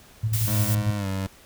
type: tone with tremolo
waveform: sine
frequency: 110 Hz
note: A2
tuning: in tune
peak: -20 dBFS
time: 0.23-0.91 s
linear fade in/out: 10 ms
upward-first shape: square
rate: 11 Hz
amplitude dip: 45%
type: noise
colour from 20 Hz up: blue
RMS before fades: -29 dBFS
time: 0.33-0.75 s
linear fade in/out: 5 ms
type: tone with pitch glide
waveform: 25% pulse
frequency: 103.8 to 96.29 Hz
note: G#2 to G2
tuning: 0 to -30 cents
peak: -22 dBFS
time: 0.47-1.27 s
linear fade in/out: 5 ms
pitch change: -130 cents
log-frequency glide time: 0.96-1.07 s
effects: pink hiss -51 dBFS RMS until 1.45 s